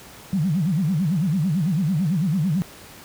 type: tone with vibrato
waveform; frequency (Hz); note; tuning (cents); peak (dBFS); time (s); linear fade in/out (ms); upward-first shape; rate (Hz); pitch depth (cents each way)
sine; 170; F3; -46; -18; 0.33-2.62; 0; sine; 9; 280
effects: pink hiss -43 dBFS RMS until 3.04 s + high-pass 60 Hz 12 dB/octave